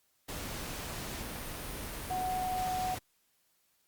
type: tone in noise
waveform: sine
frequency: 740 Hz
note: F#5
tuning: in tune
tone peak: -31 dBFS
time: 2.1-2.95 s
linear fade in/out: 10 ms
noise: pink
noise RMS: -40 dBFS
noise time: 0.28-2.99 s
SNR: +6 dB
effects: white hiss -73 dBFS RMS until 3.87 s + Opus 48 kbps